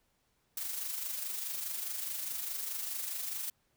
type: noise with amplitude modulation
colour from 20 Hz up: blue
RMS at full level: -36 dBFS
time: 0.57-3.5 s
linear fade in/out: 2 ms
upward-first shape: sine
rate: 24.8 Hz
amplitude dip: 45%
effects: pink hiss -75 dBFS RMS until 3.76 s